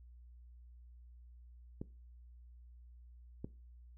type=clicks; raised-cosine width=3 ms; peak=-28 dBFS; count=2; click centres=1.815 / 3.445 s; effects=noise-tail reverb RT60 0.3 s tail -19 dB re dry + added 60 Hz sine -54 dBFS peak until 3.97 s